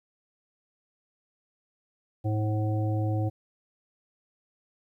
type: harmonic tone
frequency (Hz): 107.1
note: A2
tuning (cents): -46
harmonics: 1 / 3 / 5 / 7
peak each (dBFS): -25 / -33 / -37 / -38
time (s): 2.24-3.3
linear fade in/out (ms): 20
effects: 11-bit